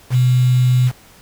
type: tone with quantisation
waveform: sine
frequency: 125.8 Hz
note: B2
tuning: 32 cents sharp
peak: -10 dBFS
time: 0.1-0.92 s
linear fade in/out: 50 ms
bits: 5
effects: pink hiss -46 dBFS RMS until 1.21 s